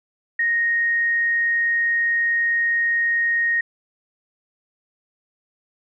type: tone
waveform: sine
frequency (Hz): 1864.7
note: A#6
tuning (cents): 0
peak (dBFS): -17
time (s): 0.39-3.61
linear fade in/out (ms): 5
effects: none